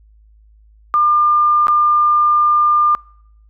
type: tone with dropouts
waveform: sine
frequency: 1200 Hz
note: D6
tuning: 37 cents sharp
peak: -10 dBFS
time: 0.94-2.95 s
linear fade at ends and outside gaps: 0 ms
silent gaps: 1.67-1.682 s
effects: noise-tail reverb RT60 0.7 s tail -26 dB re dry + added 53 Hz sine -45 dBFS peak until 3.49 s